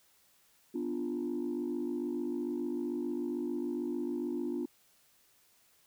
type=chord; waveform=sine; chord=B diminished; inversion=none; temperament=equal; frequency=246.9 / 293.7 / 349.2 Hz; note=B3 / D4 / F4; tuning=0 / 0 / 0 cents; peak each=-36 / -36 / -35 dBFS; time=0.74-4.66 s; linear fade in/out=10 ms; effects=tanh soft clip ceiling -27 dBFS + white hiss -67 dBFS RMS until 5.86 s